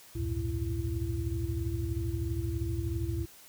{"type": "tone cluster", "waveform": "sine", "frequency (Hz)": [67.7, 84.7, 107.8, 120.3, 334.9], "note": ["C#2", "E2", "A2", "B2", "E4"], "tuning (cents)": [-40, 48, -35, -45, 27], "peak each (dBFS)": [-35, -36, -35, -39, -37], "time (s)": [0.15, 3.26], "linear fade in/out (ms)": 10, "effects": ["white hiss -54 dBFS RMS until 3.48 s"]}